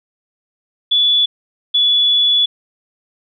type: tone pair in turn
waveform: sine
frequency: 3439 / 3424 Hz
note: A7 / A7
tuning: -40 / -48 cents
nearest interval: unison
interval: 8 cents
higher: first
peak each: -10 dBFS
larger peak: neither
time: 0.91-1.26 / 1.74-2.46 s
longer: second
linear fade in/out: 10 ms
effects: none